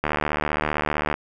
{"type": "click train", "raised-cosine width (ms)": 0.5, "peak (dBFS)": -7, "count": 84, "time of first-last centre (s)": [0.04, 1.141], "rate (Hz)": 75.4, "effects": []}